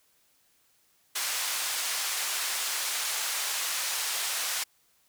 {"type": "band-pass noise", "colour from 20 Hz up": "white", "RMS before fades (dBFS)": -31, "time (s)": [1.15, 4.64], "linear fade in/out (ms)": 10, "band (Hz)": [850, 9600], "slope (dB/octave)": 12, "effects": ["white hiss -67 dBFS RMS until 5.08 s"]}